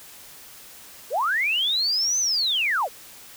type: linear two-way sweep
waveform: sine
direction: up then down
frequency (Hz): 402.5 to 6240 to 402.5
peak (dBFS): -20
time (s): 1.1-2.89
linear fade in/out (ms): 50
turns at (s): 2.19
effects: white hiss -45 dBFS RMS until 3.36 s